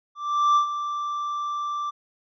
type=tone with ADSR envelope; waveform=triangle; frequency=1174.7 Hz; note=D6; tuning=in tune; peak=-13 dBFS; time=0.15-1.91 s; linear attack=410 ms; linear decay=100 ms; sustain=-11 dB; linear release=18 ms; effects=resampled to 16000 Hz